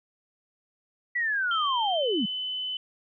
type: linear sweep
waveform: sine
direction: down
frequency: 1975.5 to 180.4 Hz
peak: -24 dBFS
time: 1.15-2.26 s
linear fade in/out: 10 ms
type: tone with pitch glide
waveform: sine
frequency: 3136 to 3020 Hz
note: G7 to F#7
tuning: 0 to +35 cents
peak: -29 dBFS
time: 1.51-2.77 s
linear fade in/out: 2 ms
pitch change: -65 cents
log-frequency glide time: 1.95-2.08 s
effects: none